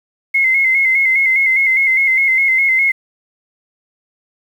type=tone with vibrato; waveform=sine; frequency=2117 Hz; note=C7; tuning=20 cents sharp; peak=-10 dBFS; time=0.34-2.92 s; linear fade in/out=10 ms; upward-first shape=square; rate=4.9 Hz; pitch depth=42 cents each way; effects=7-bit